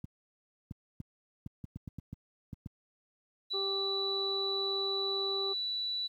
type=clicks; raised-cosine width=5 ms; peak=-27 dBFS; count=11; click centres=0.043 / 0.711 / 1.003 / 1.463 / 1.642 / 1.76 / 1.877 / 1.986 / 2.13 / 2.531 / 2.661 s
type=tone; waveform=sine; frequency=3951 Hz; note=B7; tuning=in tune; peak=-32 dBFS; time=3.5-6.08 s; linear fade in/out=20 ms
type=harmonic tone; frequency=392 Hz; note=G4; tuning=in tune; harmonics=1 / 2 / 3; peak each=-35 / -46 / -44 dBFS; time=3.53-5.54 s; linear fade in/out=20 ms
effects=high-pass 80 Hz 12 dB/octave + 11-bit